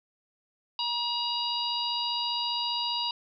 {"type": "harmonic tone", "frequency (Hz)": 955, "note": "A#5", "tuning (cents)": 42, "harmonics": [1, 3, 4, 5], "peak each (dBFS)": [-33, -33, -33, -33], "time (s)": [0.79, 3.11], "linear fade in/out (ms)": 2, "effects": []}